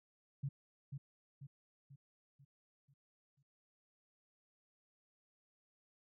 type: tone with echo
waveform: sine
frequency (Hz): 138.59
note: C#3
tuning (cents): 0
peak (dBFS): -36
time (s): 0.43-0.49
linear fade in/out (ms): 10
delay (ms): 490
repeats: 6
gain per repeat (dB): -6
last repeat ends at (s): 3.43
effects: none

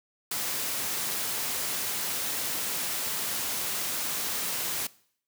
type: noise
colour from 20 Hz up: white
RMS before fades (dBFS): -31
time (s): 0.31-4.87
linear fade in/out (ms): 5
effects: noise-tail reverb RT60 0.6 s tail -21 dB re dry + high-pass 100 Hz 12 dB/octave

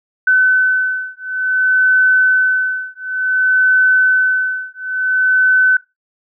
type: beating tone pair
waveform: sine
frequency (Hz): 1514 / 1514.56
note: F#6 / F#6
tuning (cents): +39 / +40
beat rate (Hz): 0.56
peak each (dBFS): -14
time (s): 0.27-5.77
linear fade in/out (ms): 5
effects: noise-tail reverb RT60 0.2 s tail -18 dB re dry

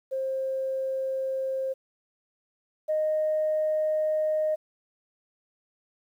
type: tone pair in turn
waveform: sine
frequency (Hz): 530 / 619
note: C5 / D#5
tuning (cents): +22 / -9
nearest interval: minor third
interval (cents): 269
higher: second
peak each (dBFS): -26 / -22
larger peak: second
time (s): 0.11-1.74 / 2.88-4.56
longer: second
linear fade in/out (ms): 20
effects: tanh soft clip ceiling -18 dBFS + 10-bit

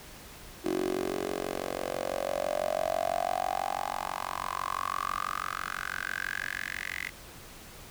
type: tone with high-pass filter sweep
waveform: 10% pulse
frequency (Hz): 46.04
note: F#1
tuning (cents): -8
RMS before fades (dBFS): -33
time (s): 0.64-7.1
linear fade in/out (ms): 20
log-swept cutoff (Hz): 350 to 2000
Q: 7.6
effects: pink hiss -48 dBFS RMS until 7.9 s

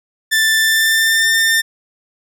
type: tone with pitch glide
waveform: sawtooth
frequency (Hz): 1768 to 1802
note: A6 to A6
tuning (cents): +8 to +41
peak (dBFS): -8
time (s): 0.31-1.62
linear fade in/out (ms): 20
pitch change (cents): +33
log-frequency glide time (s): 0.55-1.33
effects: none

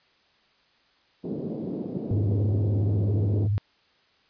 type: band-pass noise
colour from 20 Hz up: pink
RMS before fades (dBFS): -32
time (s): 1.23-3.48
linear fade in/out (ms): 20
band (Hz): 160 to 450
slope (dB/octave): 24
type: tone with vibrato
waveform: sine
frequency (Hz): 102.8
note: G#2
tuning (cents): -17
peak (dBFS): -21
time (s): 2.11-3.58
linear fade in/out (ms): 0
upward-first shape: sine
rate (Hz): 17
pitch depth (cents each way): 98
effects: white hiss -63 dBFS RMS until 4.29 s + resampled to 11025 Hz

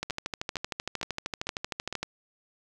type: two click trains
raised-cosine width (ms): 0.2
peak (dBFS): -14 / -16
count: 27 / 5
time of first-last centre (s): 0.03-2.03 / 0.1-1.926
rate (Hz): 13 / 2.19
effects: none

